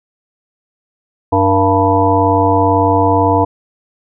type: harmonic tone with a mistuned harmonic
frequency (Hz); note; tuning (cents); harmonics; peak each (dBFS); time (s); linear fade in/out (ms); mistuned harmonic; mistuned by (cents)
98; G2; 0; 1 / 3 / 5 / 7 / 9 / 10; -16 / -16 / -16 / -16 / -16 / -16; 1.32-3.45; 10; 5; -64
effects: none